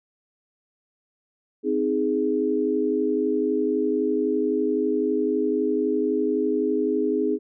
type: chord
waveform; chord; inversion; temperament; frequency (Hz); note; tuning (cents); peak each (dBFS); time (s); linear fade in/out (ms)
sine; Ab major; first; just; 259.6 / 311.5 / 415.3; C4 / Eb4 / Ab4; -13 / +2 / 0; -26 / -25 / -23; 1.63-7.39; 50
effects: none